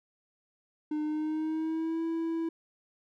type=tone with pitch glide; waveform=triangle; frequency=303.2 to 328.7 Hz; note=D#4 to E4; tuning=-45 to -5 cents; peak=-27 dBFS; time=0.91-2.49 s; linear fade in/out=5 ms; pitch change=+140 cents; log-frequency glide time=1.02-2.03 s; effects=none